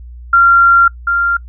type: tone pair in turn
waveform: sine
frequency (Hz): 1380 / 1389.6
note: F6 / F6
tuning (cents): -21 / -9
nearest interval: unison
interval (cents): 12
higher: second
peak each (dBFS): -4 / -10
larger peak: first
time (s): 0.33-0.88 / 1.07-1.37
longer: first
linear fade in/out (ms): 5
effects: noise-tail reverb RT60 0.1 s tail -25 dB re dry + added 60 Hz sine -29 dBFS peak until 1.48 s